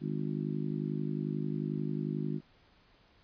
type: harmonic tone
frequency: 51.2 Hz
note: G#1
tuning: 24 cents flat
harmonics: 3 / 4 / 5 / 6 / 7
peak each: -35 / -37 / -39 / -41 / -42 dBFS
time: 0-2.41 s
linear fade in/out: 50 ms
effects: pink hiss -64 dBFS RMS until 3.23 s + resampled to 11025 Hz